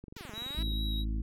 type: click train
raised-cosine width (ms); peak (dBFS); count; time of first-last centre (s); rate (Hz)
3; -33; 17; 0.04-0.718; 23.6
type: exponential two-way sweep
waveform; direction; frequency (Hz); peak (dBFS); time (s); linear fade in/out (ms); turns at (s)
5% pulse; down then up; 510 to 205.3 to 339.9; -34; 0.16-0.63; 5; 0.32
type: tone with vibrato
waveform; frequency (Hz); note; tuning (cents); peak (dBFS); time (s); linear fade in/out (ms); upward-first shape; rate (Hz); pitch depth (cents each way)
triangle; 3844; B7; -48; -36; 0.33-1.05; 50; sine; 4.4; 12
type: harmonic tone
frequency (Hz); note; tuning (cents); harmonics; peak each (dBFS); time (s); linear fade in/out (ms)
53.8; A1; -38; 1 / 2 / 3 / 4 / 5 / 6; -30 / -43 / -49 / -42 / -46 / -47; 0.57-1.22; 5
effects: none